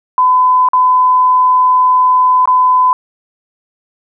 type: tone with dropouts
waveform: sine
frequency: 1010 Hz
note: B5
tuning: 39 cents sharp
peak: -6 dBFS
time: 0.18-2.93 s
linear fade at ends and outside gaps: 1 ms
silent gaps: 0.687-0.733 / 2.456-2.475 s
effects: none